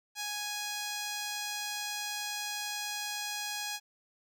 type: tone with notch filter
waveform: 5% pulse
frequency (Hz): 830.6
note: G#5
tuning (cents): 0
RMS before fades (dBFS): -37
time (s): 0.15-3.8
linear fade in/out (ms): 50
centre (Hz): 10000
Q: 1.7
effects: none